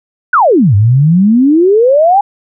sine exponential two-way sweep, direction down then up, 1555 to 97.1 to 834 Hz, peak -4 dBFS, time 0.33-2.21 s, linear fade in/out 5 ms, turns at 0.75 s, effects none

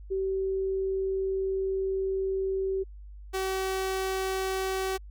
sine / sawtooth tone pair in turn, 384 / 380.7 Hz, G4 / F#4, -36 / +49 cents, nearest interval unison, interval 15 cents, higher first, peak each -26 / -24 dBFS, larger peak second, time 0.1-2.84 / 3.33-4.98 s, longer first, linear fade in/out 20 ms, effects added 50 Hz sine -42 dBFS peak until 5.1 s

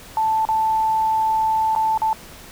sine tone with dropouts, 880 Hz, A5, in tune, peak -16 dBFS, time 0.17-2.13 s, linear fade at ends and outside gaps 1 ms, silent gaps 0.452-0.488 / 1.751-1.761 / 1.976-2.018 s, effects pink hiss -41 dBFS RMS until 2.51 s

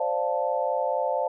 sine chord, D minor seventh, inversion third, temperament equal, 523.3 / 587.3 / 698.5 / 880 Hz, C5 / D5 / F5 / A5, 0 / 0 / 0 / 0 cents, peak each -28 / -28 / -30 / -29 dBFS, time 0-1.28 s, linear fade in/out 5 ms, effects none

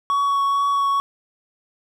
triangle tone with vibrato, 1119 Hz, C#6, 16 cents sharp, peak -15 dBFS, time 0.1-1 s, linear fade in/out 0 ms, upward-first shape triangle, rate 2.2 Hz, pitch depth 12 cents each way, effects none

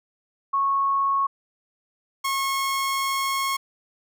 sine / sawtooth tone pair in turn, 1101 / 1088.4 Hz, C#6 / C#6, -12 / -32 cents, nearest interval unison, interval 20 cents, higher first, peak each -19 dBFS, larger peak neither, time 0.53-1.27 / 2.24-3.57 s, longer second, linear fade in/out 10 ms, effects none

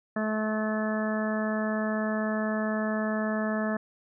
harmonic tone, 216.1 Hz, A3, 31 cents flat, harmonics 1 / 2 / 3 / 4 / 5 / 6 / 7 / 8, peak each -28 / -37 / -32 / -43 / -40 / -39 / -45 / -36 dBFS, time 0.16-3.77 s, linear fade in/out 5 ms, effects none

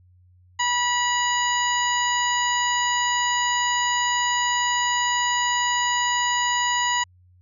harmonic tone, 973 Hz, B5, 26 cents flat, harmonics 1 / 2 / 3 / 4 / 5 / 7, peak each -23 / -25 / -28 / -35 / -37 / -28 dBFS, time 0.59-7.04 s, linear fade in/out 10 ms, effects added 90 Hz sine -52 dBFS peak until 7.41 s

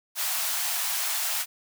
white high-pass noise, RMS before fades -28 dBFS, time 0.15-1.46 s, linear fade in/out 50 ms, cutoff 630 Hz, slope 96 dB/octave, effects none

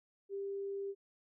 sine tone, 396.1 Hz, G4, 18 cents sharp, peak -37 dBFS, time 0.29-0.95 s, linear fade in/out 50 ms, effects none

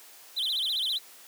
triangle tone with vibrato, 3520 Hz, A7, in tune, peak -25 dBFS, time 0.36-0.99 s, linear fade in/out 20 ms, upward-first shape sine, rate 15 Hz, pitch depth 250 cents each way, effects white hiss -51 dBFS RMS until 1.27 s + high-pass 300 Hz 12 dB/octave

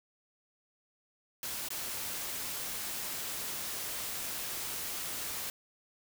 white noise with dropouts, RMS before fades -38 dBFS, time 1.43-5.5 s, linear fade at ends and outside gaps 1 ms, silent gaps 1.686-1.704 s, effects none

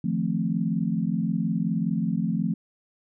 sine chord, F dominant seventh, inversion third, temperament equal, 155.56 / 174.61 / 220 / 261.6 Hz, Eb3 / F3 / A3 / C4, 0 / 0 / 0 / 0 cents, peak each -31 / -26 / -27 / -32 dBFS, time 0.04-2.54 s, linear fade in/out 5 ms, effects none

